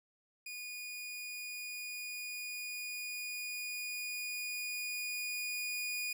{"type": "tone with level ramp", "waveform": "sawtooth", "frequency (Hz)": 2455, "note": "D#7", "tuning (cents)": -24, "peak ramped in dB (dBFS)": [-39, -32], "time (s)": [0.46, 6.13], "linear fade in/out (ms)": 5, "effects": []}